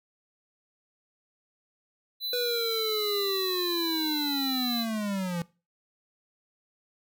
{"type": "tone", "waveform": "square", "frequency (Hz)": 4000, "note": "B7", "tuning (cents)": 21, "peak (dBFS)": -30, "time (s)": [2.2, 4.86], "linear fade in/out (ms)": 50}
{"type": "linear sweep", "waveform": "square", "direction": "down", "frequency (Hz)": [493.9, 167.5], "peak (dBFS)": -29, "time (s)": [2.33, 5.42], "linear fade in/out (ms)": 2}
{"effects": ["noise-tail reverb RT60 0.3 s tail -20 dB re dry"]}